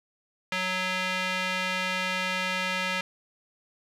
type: tone with band-pass filter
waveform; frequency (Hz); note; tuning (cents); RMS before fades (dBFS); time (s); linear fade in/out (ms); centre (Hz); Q
square; 185; F#3; 0; -29; 0.52-3.01; 2; 2400; 1.4
effects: none